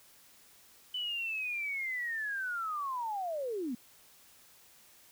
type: linear sweep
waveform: sine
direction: down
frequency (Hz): 3008 to 223.2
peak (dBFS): -33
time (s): 0.94-3.75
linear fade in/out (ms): 5
effects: white hiss -60 dBFS RMS until 5.11 s